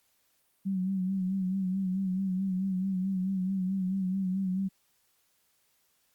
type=tone with vibrato; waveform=sine; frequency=188.9 Hz; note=F#3; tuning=36 cents sharp; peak=-27 dBFS; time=0.65-4.69 s; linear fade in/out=20 ms; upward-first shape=sine; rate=4.6 Hz; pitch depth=55 cents each way; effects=white hiss -71 dBFS RMS until 6.14 s + Opus 48 kbps